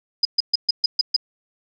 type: tone bursts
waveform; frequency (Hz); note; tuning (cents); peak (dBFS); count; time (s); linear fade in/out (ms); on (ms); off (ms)
sine; 4978; D#8; 0; -13; 7; 0.23-1.164; 5; 22; 130
effects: none